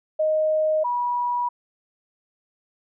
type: tone pair in turn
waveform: sine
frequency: 622.3 / 971.1 Hz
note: D#5 / B5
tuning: 0 / -29 cents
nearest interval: minor sixth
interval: 771 cents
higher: second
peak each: -18 / -21 dBFS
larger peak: first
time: 0.19-0.84 / 0.84-1.49 s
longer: neither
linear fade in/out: 10 ms
effects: none